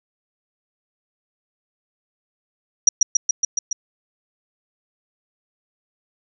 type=tone with echo; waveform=sine; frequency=5790 Hz; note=F#8; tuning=38 cents flat; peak=-7 dBFS; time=2.87-2.89 s; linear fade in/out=5 ms; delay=140 ms; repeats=6; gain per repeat=-2 dB; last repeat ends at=3.73 s; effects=none